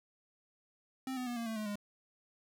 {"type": "tone with pitch steps", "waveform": "square", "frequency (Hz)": [262.2, 251.8, 241.8, 232.2, 223, 214.2, 205.7], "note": ["C4", "B3", "B3", "A#3", "A3", "A3", "G#3"], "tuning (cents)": [4, 34, -36, -7, 23, -46, -16], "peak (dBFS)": -37, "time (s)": [1.07, 1.756], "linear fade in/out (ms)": 2, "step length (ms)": 98, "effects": []}